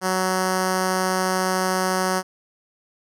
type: tone with notch filter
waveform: 5% pulse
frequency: 186.2 Hz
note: F#3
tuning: 11 cents sharp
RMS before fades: -22 dBFS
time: 0.01-2.23 s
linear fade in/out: 50 ms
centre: 2400 Hz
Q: 1.1
effects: low-pass 12000 Hz 12 dB/octave